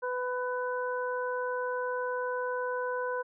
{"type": "harmonic tone", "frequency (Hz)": 499.1, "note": "B4", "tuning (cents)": 18, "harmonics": [1, 2, 3], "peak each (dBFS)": [-32, -35, -37], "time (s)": [0.02, 3.23], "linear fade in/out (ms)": 20, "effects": []}